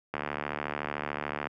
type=click train; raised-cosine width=0.5 ms; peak=-16 dBFS; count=99; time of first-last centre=0.14-1.47 s; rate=73.7 Hz; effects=high-pass 150 Hz 12 dB/octave